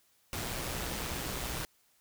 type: noise with amplitude modulation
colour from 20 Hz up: pink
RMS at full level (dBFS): -35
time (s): 0.33-1.65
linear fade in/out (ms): 0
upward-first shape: sine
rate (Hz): 122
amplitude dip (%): 40
effects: white hiss -69 dBFS RMS until 2 s